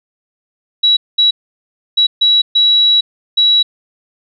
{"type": "tone bursts at uneven times", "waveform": "sine", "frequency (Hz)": 3900, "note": "B7", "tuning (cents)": -23, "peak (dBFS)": -7, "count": 6, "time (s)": [[0.83, 0.97], [1.18, 1.31], [1.97, 2.07], [2.21, 2.42], [2.55, 3.01], [3.37, 3.63]], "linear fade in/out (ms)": 10, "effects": []}